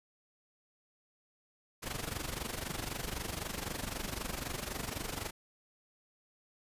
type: noise with amplitude modulation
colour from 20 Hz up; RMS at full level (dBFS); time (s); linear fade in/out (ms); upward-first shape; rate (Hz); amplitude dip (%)
pink; -36; 1.82-5.31; 20; sine; 23.9; 75
effects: resampled to 32000 Hz